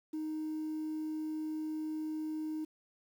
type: tone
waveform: sine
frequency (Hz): 311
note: D#4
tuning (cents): -1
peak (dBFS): -33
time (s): 0.13-2.65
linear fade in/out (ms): 10
effects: tanh soft clip ceiling -33 dBFS + 10-bit